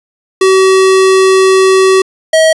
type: tone pair in turn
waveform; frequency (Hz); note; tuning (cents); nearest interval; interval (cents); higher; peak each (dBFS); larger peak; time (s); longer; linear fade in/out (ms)
square; 380 / 639.1; F#4 / D#5; +46 / +46; major sixth; 900; second; -5; neither; 0.41-2.02 / 2.33-2.53; first; 5
effects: resampled to 24000 Hz + 7-bit